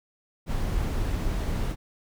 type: noise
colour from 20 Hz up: brown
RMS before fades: -27 dBFS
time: 0.46-1.76 s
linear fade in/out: 50 ms
effects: none